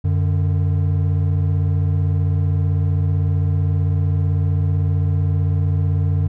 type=tone pair together; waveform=triangle; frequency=92.49 / 148.1 Hz; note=F#2 / D3; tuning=0 / +15 cents; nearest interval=minor sixth; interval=815 cents; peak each=-14 / -19 dBFS; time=0.04-6.28 s; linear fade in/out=10 ms; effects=none